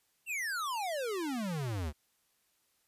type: exponential sweep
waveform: square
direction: down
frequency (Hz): 2801 to 69.7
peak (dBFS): -34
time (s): 0.26-1.93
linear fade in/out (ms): 50
effects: white hiss -74 dBFS RMS until 2.87 s + resampled to 32000 Hz